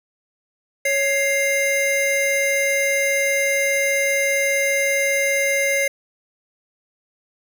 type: tone pair together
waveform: square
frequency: 554.4 / 2105 Hz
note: C#5 / C7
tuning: 0 / +10 cents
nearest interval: octave + major seventh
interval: 2310 cents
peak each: -22 / -20 dBFS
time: 0.85-5.88 s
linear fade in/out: 5 ms
effects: none